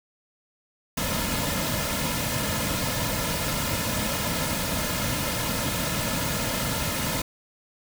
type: noise with comb filter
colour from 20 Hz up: pink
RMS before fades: -27 dBFS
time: 0.97-7.22 s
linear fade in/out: 5 ms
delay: 2.6 ms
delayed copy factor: -0.65
effects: none